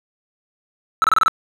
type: tone bursts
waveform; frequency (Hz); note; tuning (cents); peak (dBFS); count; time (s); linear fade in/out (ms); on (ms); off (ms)
triangle; 1314; E6; -6; -9; 6; 1.02-1.281; 0; 21; 27
effects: none